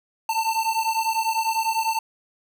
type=beating tone pair; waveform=square; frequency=889 / 899 Hz; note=A5 / A5; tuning=+18 / +37 cents; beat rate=10 Hz; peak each=-25 dBFS; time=0.29-1.99 s; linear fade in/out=5 ms; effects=none